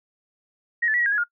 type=tone with pitch steps; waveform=sine; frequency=1885 / 1743 / 1940 / 1906 / 1624 / 1683 / 1422 Hz; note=A#6 / A6 / B6 / A#6 / G#6 / G#6 / F6; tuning=+19 / -17 / -31 / +38 / -39 / +23 / +31 cents; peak=-19 dBFS; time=0.82-1.24 s; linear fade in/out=10 ms; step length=60 ms; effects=noise-tail reverb RT60 0.1 s tail -23 dB re dry